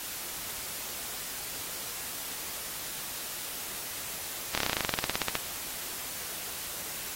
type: slowing click train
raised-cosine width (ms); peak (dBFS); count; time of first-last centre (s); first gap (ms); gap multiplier
0.2; -9; 19; 4.55-5.354; 26; 1.06
effects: white hiss -38 dBFS RMS until 7.15 s + AAC 48 kbps